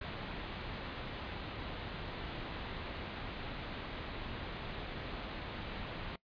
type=low-pass noise; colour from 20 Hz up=pink; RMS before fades=-43 dBFS; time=0.01-6.16 s; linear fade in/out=5 ms; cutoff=4100 Hz; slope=48 dB/octave; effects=noise-tail reverb RT60 0.1 s tail -21 dB re dry + resampled to 11025 Hz